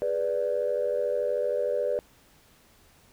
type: chord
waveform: sine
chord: G# diminished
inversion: none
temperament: equal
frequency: 415.3 / 493.9 / 587.3 Hz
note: G#4 / B4 / D5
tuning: 0 / 0 / 0 cents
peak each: -32 / -27 / -27 dBFS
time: 0.02-1.99 s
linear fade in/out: 0 ms
effects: tanh soft clip ceiling -17 dBFS + pink hiss -59 dBFS RMS until 3.12 s